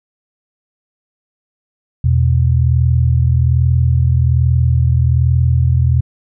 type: tone pair together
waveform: sine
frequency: 82.7 / 123.91 Hz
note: E2 / B2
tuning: +6 / +6 cents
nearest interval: perfect fifth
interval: 700 cents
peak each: -12 dBFS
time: 2.04-6.01 s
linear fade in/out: 5 ms
effects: none